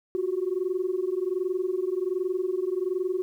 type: tone pair together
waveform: sine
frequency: 358.5 / 379.8 Hz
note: F4 / F#4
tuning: +45 / +45 cents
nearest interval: minor second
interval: 100 cents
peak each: -27 dBFS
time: 0.15-3.22 s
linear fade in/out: 0 ms
effects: tanh soft clip ceiling -18 dBFS + 10-bit